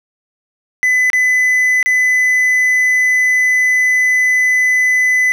triangle tone with dropouts, 2007 Hz, B6, 27 cents sharp, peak -8 dBFS, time 0.83-5.32 s, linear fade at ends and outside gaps 0 ms, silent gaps 1.101-1.132 / 1.828-1.86 s, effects none

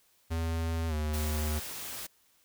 square tone with pitch glide, 82.1 to 76.16 Hz, E2 to D#2, -6 to -36 cents, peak -30 dBFS, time 0.3-1.6 s, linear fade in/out 20 ms, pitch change -130 cents, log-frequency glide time 0.88-0.94 s
white noise, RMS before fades -40 dBFS, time 1.13-2.07 s, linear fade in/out 10 ms
effects white hiss -67 dBFS RMS until 2.44 s

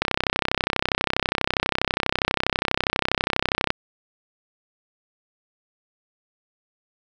click train, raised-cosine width 0.3 ms, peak -3 dBFS, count 120, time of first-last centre 0.02-3.704 s, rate 32.3 Hz, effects none

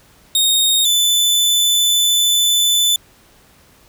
sawtooth tone pair in turn, 3716 / 3507 Hz, A#7 / A7, -6 / -6 cents, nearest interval minor second, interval 100 cents, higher first, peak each -9 dBFS, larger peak neither, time 0.35-0.85 / 0.85-2.96 s, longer second, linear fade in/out 2 ms, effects pink hiss -50 dBFS RMS until 3.88 s

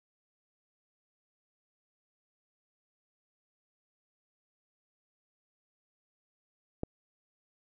click, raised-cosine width 2 ms, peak -19 dBFS, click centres 6.834 s, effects none

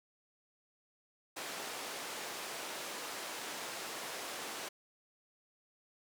pink band-pass noise, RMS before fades -43 dBFS, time 1.36-4.69 s, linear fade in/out 10 ms, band 430 to 11000 Hz, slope 12 dB/octave, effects none

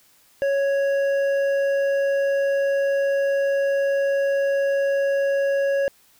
sine tone with hard clipping, 554.4 Hz, C#5, in tune, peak -20 dBFS, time 0.42-5.88 s, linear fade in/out 0 ms, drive 7 dB, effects white hiss -57 dBFS RMS until 6.19 s

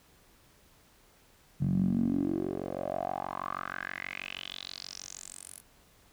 10% pulse tone with band-pass filter sweep, 46.25 Hz, F#1, in tune, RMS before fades -34 dBFS, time 1.6-5.61 s, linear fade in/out 20 ms, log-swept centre 150 to 11000 Hz, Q 5.6, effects pink hiss -62 dBFS RMS until 6.12 s

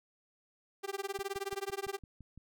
sawtooth tone with tremolo, 394.2 Hz, G4, 10 cents sharp, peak -29 dBFS, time 0.83-1.99 s, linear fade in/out 20 ms, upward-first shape sine, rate 19 Hz, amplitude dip 100%
click train, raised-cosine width 5 ms, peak -39 dBFS, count 8, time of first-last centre 1.19-2.376 s, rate 5.9 Hz
effects none

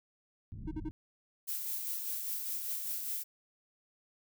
pink low-pass noise, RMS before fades -43 dBFS, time 0.52-0.91 s, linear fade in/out 0 ms, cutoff 190 Hz, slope 24 dB/octave
triangle tone bursts, 310.3 Hz, D#4, 5 cents flat, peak -33 dBFS, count 3, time 0.67-0.892 s, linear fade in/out 10 ms, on 44 ms, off 45 ms
violet noise with tremolo, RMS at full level -36 dBFS, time 1.47-3.24 s, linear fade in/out 20 ms, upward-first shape sine, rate 5 Hz, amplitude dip 35%
effects none

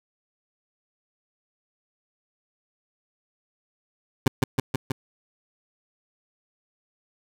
20% pulse tone with echo, 130.81 Hz, C3, in tune, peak -10 dBFS, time 4.26-4.28 s, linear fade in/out 5 ms, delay 160 ms, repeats 4, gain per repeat -2 dB, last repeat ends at 4.92 s, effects none

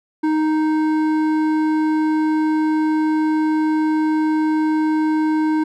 sine tone with hard clipping, 311.1 Hz, D#4, in tune, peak -17 dBFS, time 0.23-5.64 s, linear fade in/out 10 ms, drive 10 dB, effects none

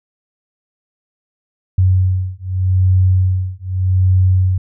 sine beating tone pair, 92.5 / 93.33 Hz, F#2 / F#2, 0 / +15 cents, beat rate 0.83 Hz, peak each -14 dBFS, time 1.78-4.58 s, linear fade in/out 5 ms, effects none

